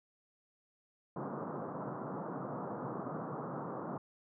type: band-pass noise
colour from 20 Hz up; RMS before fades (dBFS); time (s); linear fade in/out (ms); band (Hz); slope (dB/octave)
pink; -41; 1.16-3.98; 5; 130 to 1300; 48
effects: none